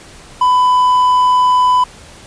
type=tone; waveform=triangle; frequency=1000 Hz; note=B5; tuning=21 cents sharp; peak=-6 dBFS; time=0.41-1.84 s; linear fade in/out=5 ms; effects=pink hiss -38 dBFS RMS until 2.26 s + resampled to 22050 Hz